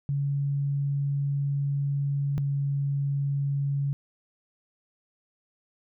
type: tone pair in turn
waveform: sine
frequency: 140.9 / 140.35 Hz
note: C#3 / C#3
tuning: +29 / +22 cents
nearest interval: unison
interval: 7 cents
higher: first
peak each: -24 dBFS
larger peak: neither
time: 0.09-2.38 / 2.38-3.93 s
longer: first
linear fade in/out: 0 ms
effects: none